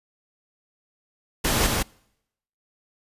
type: noise with echo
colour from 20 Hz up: pink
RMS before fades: -22 dBFS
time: 1.44-1.67 s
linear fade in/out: 10 ms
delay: 160 ms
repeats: 1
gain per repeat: -2 dB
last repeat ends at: 1.83 s
effects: noise-tail reverb RT60 0.8 s tail -26 dB re dry + resampled to 32000 Hz